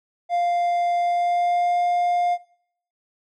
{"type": "tone with pitch glide", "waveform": "triangle", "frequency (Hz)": [698.5, 705.4], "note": ["F5", "F5"], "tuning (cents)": [0, 17], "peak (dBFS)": -16, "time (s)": [0.29, 2.38], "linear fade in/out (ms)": 50, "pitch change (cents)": 17, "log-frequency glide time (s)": [0.95, 1.79], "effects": ["noise-tail reverb RT60 0.6 s tail -19 dB re dry", "MP3 48 kbps"]}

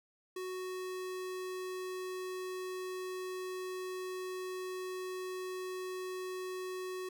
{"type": "tone", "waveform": "square", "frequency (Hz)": 370, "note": "F#4", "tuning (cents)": 0, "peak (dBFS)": -39, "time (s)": [0.36, 7.09], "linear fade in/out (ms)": 5, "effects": []}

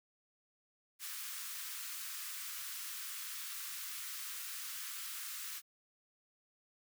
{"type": "high-pass noise", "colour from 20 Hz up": "white", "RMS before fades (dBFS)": -44, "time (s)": [0.99, 5.62], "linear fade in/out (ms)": 50, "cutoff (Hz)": 1100, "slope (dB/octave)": 48, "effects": []}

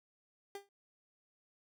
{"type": "tone with exponential decay", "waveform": "30% pulse", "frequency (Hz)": 400, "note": "G4", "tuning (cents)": 35, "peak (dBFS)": -37, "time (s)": [0.55, 0.69], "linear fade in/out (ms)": 2, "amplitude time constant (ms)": 29, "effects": []}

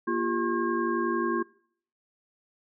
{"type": "tone cluster", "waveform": "sine", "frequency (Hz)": [236.3, 344.1, 395.2, 1077, 1615], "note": ["A#3", "F4", "G4", "C6", "G#6"], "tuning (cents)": [24, -26, 14, 50, -49], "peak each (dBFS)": [-32, -28, -34, -31, -35], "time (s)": [0.07, 1.43], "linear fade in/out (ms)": 10, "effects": ["noise-tail reverb RT60 0.6 s tail -23 dB re dry"]}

